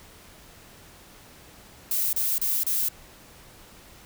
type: noise bursts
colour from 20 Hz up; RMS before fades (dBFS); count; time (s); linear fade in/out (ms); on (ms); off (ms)
violet; -25; 4; 1.91-2.886; 2; 220; 32
effects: pink hiss -50 dBFS RMS until 4.05 s